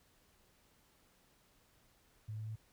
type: tone with pitch steps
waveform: sine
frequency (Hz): 107.8 / 108.74 / 109.68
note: A2 / A2 / A2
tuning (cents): -35 / -20 / -5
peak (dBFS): -40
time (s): 2.28-2.559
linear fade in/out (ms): 10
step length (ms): 93
effects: pink hiss -70 dBFS RMS until 2.72 s